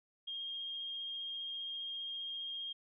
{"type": "tone with vibrato", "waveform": "sine", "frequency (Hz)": 3229, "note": "G#7", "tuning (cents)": -49, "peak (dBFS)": -39, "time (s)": [0.27, 2.73], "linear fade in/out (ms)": 10, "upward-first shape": "sine", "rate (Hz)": 15, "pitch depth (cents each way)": 11, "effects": []}